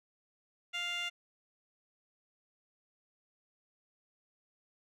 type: tone with band-pass filter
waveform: 15% pulse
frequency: 699 Hz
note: F5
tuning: 1 cent sharp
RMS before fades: -37 dBFS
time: 0.73-1.1 s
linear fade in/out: 20 ms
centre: 3000 Hz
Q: 2.1
effects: none